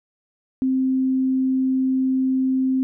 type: tone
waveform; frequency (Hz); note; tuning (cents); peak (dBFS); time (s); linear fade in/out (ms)
sine; 261.6; C4; 0; -17; 0.62-2.83; 0
effects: none